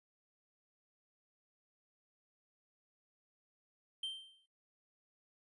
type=tone with exponential decay; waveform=triangle; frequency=3136 Hz; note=G7; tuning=in tune; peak=-34 dBFS; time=4.03-4.46 s; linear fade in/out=5 ms; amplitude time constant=93 ms; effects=noise-tail reverb RT60 0.4 s tail -19 dB re dry + resampled to 24000 Hz